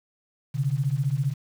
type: beating tone pair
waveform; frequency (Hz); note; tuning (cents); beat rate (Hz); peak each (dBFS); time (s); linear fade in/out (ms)
sine; 130.1 / 145.1; C3 / D3; -9 / -21; 15; -25; 0.54-1.34; 20
effects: 8-bit